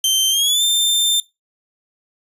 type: tone with pitch glide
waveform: sawtooth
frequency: 3120 to 3584 Hz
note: G7 to A7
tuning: -9 to +31 cents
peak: -11 dBFS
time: 0.04-1.2 s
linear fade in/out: 2 ms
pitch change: +240 cents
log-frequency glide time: 0.3-0.63 s
effects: noise-tail reverb RT60 0.2 s tail -19 dB re dry + resampled to 32000 Hz